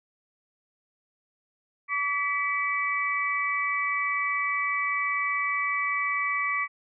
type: tone cluster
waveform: sine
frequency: 1148 / 1971 / 2292 Hz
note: D6 / B6 / D7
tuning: -40 / -4 / -43 cents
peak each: -29 dBFS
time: 1.88-6.68 s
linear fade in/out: 50 ms
effects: none